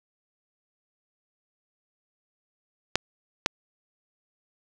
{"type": "clicks", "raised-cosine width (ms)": 0.2, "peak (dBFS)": -3, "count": 2, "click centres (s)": [2.956, 3.461], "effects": []}